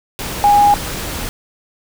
sine tone in noise, 820 Hz, G#5, 22 cents flat, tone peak -7 dBFS, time 0.44-0.74 s, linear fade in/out 0 ms, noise pink, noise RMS -24 dBFS, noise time 0.19-1.29 s, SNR +14 dB, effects none

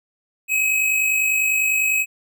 square tone pair together, 2500 / 2550 Hz, D#7 / D#7, +8 / +42 cents, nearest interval unison, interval 34 cents, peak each -27 / -18 dBFS, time 0.48-2.06 s, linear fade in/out 50 ms, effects none

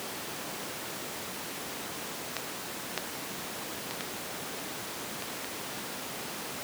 clicks, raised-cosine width 0.2 ms, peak -12 / -10 / -16 / -15 / -18 / -19 dBFS, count 6, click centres 2.367 / 2.977 / 3.91 / 4.008 / 5.223 / 5.445 s, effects pink hiss -37 dBFS RMS until 6.63 s + high-pass 200 Hz 12 dB/octave

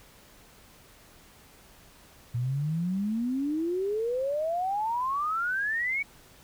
sine exponential sweep, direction up, 116.54 to 2272 Hz, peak -26 dBFS, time 2.34-6.03 s, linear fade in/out 10 ms, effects pink hiss -55 dBFS RMS until 6.43 s

